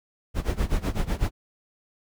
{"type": "noise with tremolo", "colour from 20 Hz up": "brown", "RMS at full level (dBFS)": -22, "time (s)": [0.34, 1.31], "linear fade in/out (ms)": 50, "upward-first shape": "sine", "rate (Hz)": 8, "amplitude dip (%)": 90, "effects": []}